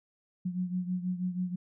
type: beating tone pair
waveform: sine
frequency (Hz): 180 / 186.2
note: F#3 / F#3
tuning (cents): -47 / +11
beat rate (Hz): 6.2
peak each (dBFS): -31 / -36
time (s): 0.45-1.56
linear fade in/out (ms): 10
effects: none